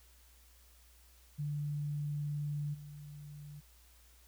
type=tone with level steps; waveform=sine; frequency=146.83 Hz; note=D3; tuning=in tune; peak=-34 / -46 dBFS; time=1.38-3.61 s; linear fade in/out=20 ms; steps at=2.73 s; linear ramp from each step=20 ms; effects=added 60 Hz sine -61 dBFS peak until 4.27 s + white hiss -65 dBFS RMS until 4.27 s